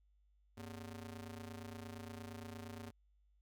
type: ring-modulated tone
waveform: sawtooth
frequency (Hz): 164.81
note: E3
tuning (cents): 0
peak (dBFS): -40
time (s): 0.57-2.91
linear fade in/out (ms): 10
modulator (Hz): 68.1
effects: added 50 Hz sine -69 dBFS peak until 3.41 s